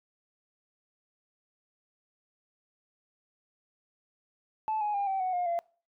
sine tone with pitch steps, 870 / 836 / 803.3 / 772 / 741.8 / 712.8 / 685 Hz, A5 / G#5 / G5 / G5 / F#5 / F5 / F5, -20 / +11 / +42 / -27 / +4 / +35 / -34 cents, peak -26 dBFS, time 4.68-5.59 s, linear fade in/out 0 ms, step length 130 ms, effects noise-tail reverb RT60 0.4 s tail -24 dB re dry + tanh soft clip ceiling -24 dBFS

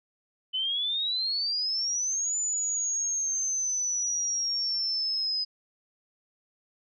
sine exponential two-way sweep, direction up then down, 3000 to 7040 to 5010 Hz, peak -26 dBFS, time 0.53-5.45 s, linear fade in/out 20 ms, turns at 2.37 s, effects none

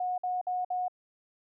sine tone bursts, 728 Hz, F#5, 28 cents flat, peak -28 dBFS, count 4, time 0-0.882 s, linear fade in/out 5 ms, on 180 ms, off 54 ms, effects none

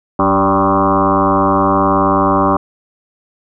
sine tone with frequency modulation, 683 Hz, F5, 39 cents flat, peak -9 dBFS, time 0.19-2.57 s, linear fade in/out 5 ms, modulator 99 Hz, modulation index 5.4, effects none

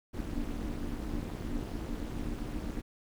brown noise with amplitude modulation, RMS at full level -32 dBFS, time 0.13-2.82 s, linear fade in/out 20 ms, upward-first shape sine, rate 263 Hz, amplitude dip 100%, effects none

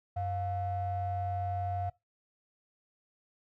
triangle ring-modulated tone, 306.5 Hz, D#4, 26 cents flat, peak -25 dBFS, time 0.16-1.9 s, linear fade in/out 10 ms, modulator 400 Hz, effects noise-tail reverb RT60 0.2 s tail -22 dB re dry + tanh soft clip ceiling -25 dBFS

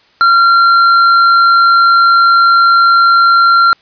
sine tone with hard clipping, 1375 Hz, F6, 27 cents flat, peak -6 dBFS, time 0.21-3.73 s, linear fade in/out 0 ms, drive 6 dB, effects white hiss -49 dBFS RMS until 3.81 s + resampled to 11025 Hz

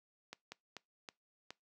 slowing click train, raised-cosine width 0.2 ms, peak -28 dBFS, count 5, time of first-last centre 0.33-1.506 s, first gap 190 ms, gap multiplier 1.3, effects noise-tail reverb RT60 0.2 s tail -23 dB re dry + high-pass 200 Hz 12 dB/octave

